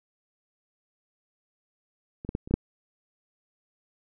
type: clicks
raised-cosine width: 3 ms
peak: -25 / -16 / -15 / -27 / -18 / -7 dBFS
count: 6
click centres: 2.249 / 2.291 / 2.351 / 2.475 / 2.51 / 2.54 s
effects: none